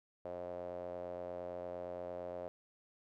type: tone with band-pass filter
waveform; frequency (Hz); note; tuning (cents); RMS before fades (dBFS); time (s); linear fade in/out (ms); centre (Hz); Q
sawtooth; 88.7; F2; +27; -44; 0.25-2.48; 0; 580; 6.2
effects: none